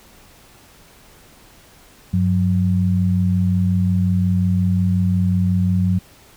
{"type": "tone pair together", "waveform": "sine", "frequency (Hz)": [96.4, 181.98], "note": ["G2", "F#3"], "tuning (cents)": [-28, -28], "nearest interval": "major seventh", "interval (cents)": 1100, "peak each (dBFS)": [-17, -17], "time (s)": [2.13, 5.99], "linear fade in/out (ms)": 10, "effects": ["pink hiss -48 dBFS RMS until 6.36 s"]}